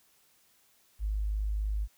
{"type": "tone", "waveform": "sine", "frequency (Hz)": 51.91, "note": "G#1", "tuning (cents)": 0, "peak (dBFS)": -28, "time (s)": [0.99, 1.88], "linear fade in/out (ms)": 50, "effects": ["white hiss -66 dBFS RMS until 1.97 s"]}